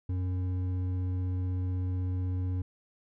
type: tone with hard clipping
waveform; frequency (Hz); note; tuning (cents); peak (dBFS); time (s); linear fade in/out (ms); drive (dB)
sine; 91.6; F#2; -17; -30; 0.09-2.62; 5; 7
effects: none